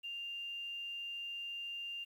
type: tone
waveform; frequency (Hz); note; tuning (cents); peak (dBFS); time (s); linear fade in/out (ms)
sine; 2794; F7; 0; -40; 0.03-2.05; 20
effects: 11-bit